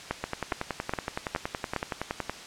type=two click trains; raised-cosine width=0.5 ms; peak=-14 / -12 dBFS; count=23 / 5; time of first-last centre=0.24-2.296 / 0.11-1.763 s; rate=10.7 / 2.42 Hz; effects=white hiss -43 dBFS RMS until 2.46 s + low-pass 6000 Hz 12 dB/octave